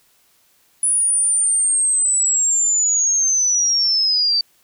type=linear sweep; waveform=sine; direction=down; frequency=9880 to 4602 Hz; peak=-14 dBFS; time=0.83-4.41 s; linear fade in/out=2 ms; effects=white hiss -58 dBFS RMS until 4.63 s